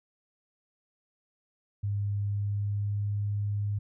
sine tone with pitch glide, 101.6 to 102.6 Hz, G#2 to G#2, -38 to -21 cents, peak -27 dBFS, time 1.83-3.79 s, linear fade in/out 10 ms, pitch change +17 cents, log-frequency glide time 2.21-3.14 s, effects none

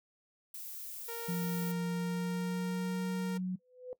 violet noise, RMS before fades -44 dBFS, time 0.54-1.72 s, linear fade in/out 5 ms
sawtooth tone, 464.7 Hz, A#4, 5 cents flat, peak -36 dBFS, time 1.08-3.38 s, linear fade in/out 10 ms
sine tone with pitch glide, 174.61 to 184.03 Hz, F3 to F#3, 0 to -9 cents, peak -32 dBFS, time 1.28-3.56 s, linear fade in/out 10 ms, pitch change +91 cents, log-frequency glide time 1.88-3.08 s
sine tone with exponential growth, 502 Hz, B4, 28 cents sharp, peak -36 dBFS, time 3.59-3.93 s, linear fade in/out 1 ms, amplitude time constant 73 ms
effects noise-tail reverb RT60 0.1 s tail -19 dB re dry

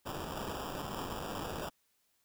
blue noise with sample-and-hold, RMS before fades -40 dBFS, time 0.05-1.7 s, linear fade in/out 20 ms, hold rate 2100 Hz, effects white hiss -75 dBFS RMS until 2.24 s

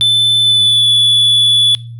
triangle tone with pitch glide, 3520 to 3438 Hz, A7 to A7, 0 to -41 cents, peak -6 dBFS, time 0.01-1.75 s, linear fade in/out 0 ms, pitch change -41 cents, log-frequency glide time 0.42-0.88 s, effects noise-tail reverb RT60 0.4 s tail -21 dB re dry + added 117 Hz sine -26 dBFS peak until 1.99 s

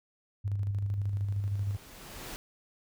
sine tone with tremolo, 100.3 Hz, G2, 40 cents sharp, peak -27 dBFS, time 0.44-1.77 s, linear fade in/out 20 ms, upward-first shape square, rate 13 Hz, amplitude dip 35%
pink noise with exponential growth, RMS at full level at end -40 dBFS, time 0.61-2.36 s, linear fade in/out 0 ms, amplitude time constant 380 ms
effects none

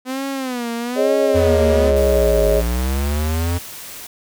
sawtooth tone with vibrato, 252.6 Hz, B3, 39 cents sharp, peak -18 dBFS, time 0.05-1.93 s, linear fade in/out 50 ms, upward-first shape sine, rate 1.1 Hz, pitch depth 140 cents each way
sine chord, Ab suspended fourth, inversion none, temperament equal, 415.3 / 554.4 / 622.3 Hz, Ab4 / Db5 / Eb5, 0 / 0 / 0 cents, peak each -18 dBFS, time 0.95-2.63 s, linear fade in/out 50 ms
square linear two-way sweep, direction down then up, 88.2 to 52.7 to 88.2 Hz, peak -18 dBFS, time 1.34-3.59 s, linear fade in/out 20 ms, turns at 2.47 s
white noise, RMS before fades -34 dBFS, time 1.96-4.07 s, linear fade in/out 5 ms
effects none

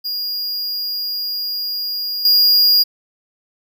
square tone with level steps, 4845 Hz, D#8, 47 cents flat, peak -21 / -10 dBFS, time 0.04-2.84 s, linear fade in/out 20 ms, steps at 2.25 s, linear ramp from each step 2 ms, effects none

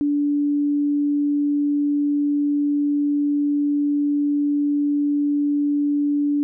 sine tone, 290 Hz, D4, 22 cents flat, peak -17 dBFS, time 0.01-6.43 s, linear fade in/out 0 ms, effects none

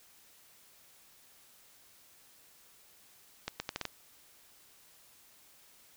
accelerating click train, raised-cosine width 0.2 ms, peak -17 dBFS, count 6, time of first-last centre 3.48-3.853 s, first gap 120 ms, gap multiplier 0.76, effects white hiss -61 dBFS RMS until 5.96 s

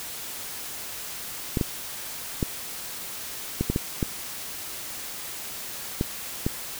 clicks, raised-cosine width 3 ms, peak -10 dBFS, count 9, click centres 1.572 / 1.612 / 2.428 / 3.61 / 3.7 / 3.761 / 4.028 / 6.011 / 6.465 s, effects white hiss -36 dBFS RMS until 6.79 s

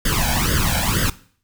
pink noise with flanger, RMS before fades -19 dBFS, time 0.05-1.1 s, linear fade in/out 5 ms, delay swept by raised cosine 0.6 to 1.29 ms, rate 2.1 Hz, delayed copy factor +0.95, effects noise-tail reverb RT60 0.5 s tail -18 dB re dry

